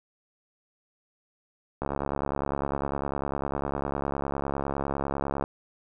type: click train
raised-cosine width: 1 ms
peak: -15 dBFS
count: 254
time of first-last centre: 1.82-5.439 s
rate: 69.9 Hz
effects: none

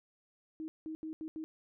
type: tone bursts at uneven times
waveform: sine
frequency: 315.9 Hz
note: D#4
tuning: 26 cents sharp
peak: -38 dBFS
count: 5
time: 0.6-0.68 / 0.86-0.95 / 1.03-1.13 / 1.21-1.28 / 1.36-1.44 s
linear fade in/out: 0 ms
effects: none

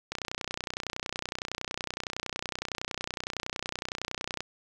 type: click train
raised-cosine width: 0.2 ms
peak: -15 dBFS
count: 133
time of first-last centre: 0.12-4.406 s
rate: 30.8 Hz
effects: none

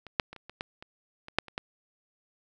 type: clicks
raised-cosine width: 0.3 ms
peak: -28 / -7 / -27 / -30 / -27 / -17 / -28 / -27 / -6 / -29 / -16 dBFS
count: 11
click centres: 0.067 / 0.198 / 0.33 / 0.363 / 0.496 / 0.609 / 0.825 / 1.284 / 1.386 / 1.483 / 1.579 s
effects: none

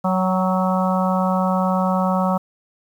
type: harmonic tone with a mistuned harmonic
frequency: 185.8 Hz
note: F#3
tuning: 7 cents sharp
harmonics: 1 / 3 / 4 / 5 / 6 / 7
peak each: -19 / -24 / -25 / -26 / -27 / -27 dBFS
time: 0.04-2.38 s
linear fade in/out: 10 ms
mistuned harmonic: 4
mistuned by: +22 cents
effects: 8-bit

